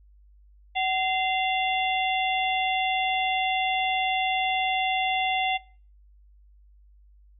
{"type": "harmonic tone with a mistuned harmonic", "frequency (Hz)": 691, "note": "F5", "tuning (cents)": -19, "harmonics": [1, 3, 4, 5], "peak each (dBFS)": [-25, -30, -31, -32], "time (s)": [0.75, 5.58], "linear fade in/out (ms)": 20, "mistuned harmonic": 1, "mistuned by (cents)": 150, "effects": ["noise-tail reverb RT60 0.4 s tail -22 dB re dry", "added 50 Hz sine -52 dBFS peak until 7.39 s"]}